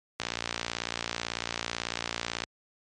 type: click train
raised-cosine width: 0.2 ms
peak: -12 dBFS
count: 131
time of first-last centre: 0.2-2.438 s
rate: 58.1 Hz
effects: high-pass 60 Hz 12 dB/octave + MP3 48 kbps